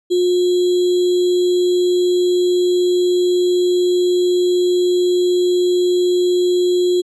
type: tone with sample-and-hold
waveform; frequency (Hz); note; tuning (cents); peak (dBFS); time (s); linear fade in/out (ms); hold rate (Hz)
sine; 358.4; F4; +45; -12; 0.1-7.02; 20; 3675
effects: low-pass 8000 Hz 12 dB/octave